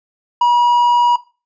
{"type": "tone", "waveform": "triangle", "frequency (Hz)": 963, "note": "B5", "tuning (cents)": -44, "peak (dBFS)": -7, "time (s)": [0.41, 1.16], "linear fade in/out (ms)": 5, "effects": ["noise-tail reverb RT60 0.3 s tail -17 dB re dry", "resampled to 16000 Hz"]}